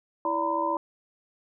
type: tone cluster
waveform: sine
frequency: 329.1 / 578 / 932 / 1007 Hz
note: E4 / D5 / A#5 / B5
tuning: -3 / -28 / -1 / +33 cents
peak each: -32 / -31 / -29 / -28 dBFS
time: 0.25-0.77 s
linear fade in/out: 2 ms
effects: none